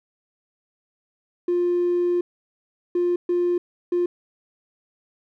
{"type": "tone bursts at uneven times", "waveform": "triangle", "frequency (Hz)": 351.9, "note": "F4", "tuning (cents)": 13, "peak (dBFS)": -15, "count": 4, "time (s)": [[1.48, 2.21], [2.95, 3.16], [3.29, 3.58], [3.92, 4.06]], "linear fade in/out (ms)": 5, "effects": ["tanh soft clip ceiling -15 dBFS"]}